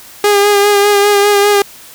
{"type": "tone with vibrato", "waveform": "sawtooth", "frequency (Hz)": 407.8, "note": "G#4", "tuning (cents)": -32, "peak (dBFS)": -3, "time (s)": [0.24, 1.62], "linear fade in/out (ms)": 2, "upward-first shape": "sine", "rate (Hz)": 5, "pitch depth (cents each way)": 28, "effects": ["white hiss -36 dBFS RMS until 1.94 s"]}